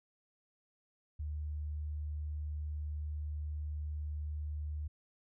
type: tone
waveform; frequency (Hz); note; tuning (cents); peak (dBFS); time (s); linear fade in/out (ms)
sine; 75.2; D2; +42; -36; 1.19-4.88; 10
effects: none